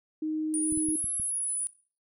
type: tone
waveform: sine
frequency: 311.1 Hz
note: D#4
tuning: in tune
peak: -28 dBFS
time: 0.22-0.96 s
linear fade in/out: 5 ms
type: linear two-way sweep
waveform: sine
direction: up then down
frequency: 9397 to 11000 to 9700 Hz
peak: -28 dBFS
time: 0.54-1.67 s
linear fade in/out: 0 ms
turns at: 1.11 s
type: clicks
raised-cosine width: 5 ms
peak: -30 dBFS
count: 5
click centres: 0.724 / 0.775 / 0.887 / 1.043 / 1.198 s
effects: noise-tail reverb RT60 0.4 s tail -20 dB re dry